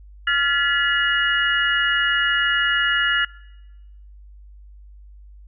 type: tone cluster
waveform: sine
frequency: 1390 / 1716 / 1963 / 2887 Hz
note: F6 / A6 / B6 / F#7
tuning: -9 / -44 / -11 / -43 cents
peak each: -21 / -20 / -26 / -23 dBFS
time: 0.27-3.25 s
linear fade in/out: 5 ms
effects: noise-tail reverb RT60 1.0 s tail -22 dB re dry + added 50 Hz sine -41 dBFS peak until 5.47 s